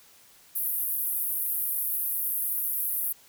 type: band-pass noise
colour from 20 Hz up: white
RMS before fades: -29 dBFS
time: 0.55-3.13 s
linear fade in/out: 10 ms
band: 11000 to 16000 Hz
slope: 48 dB/octave
effects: white hiss -56 dBFS RMS until 3.28 s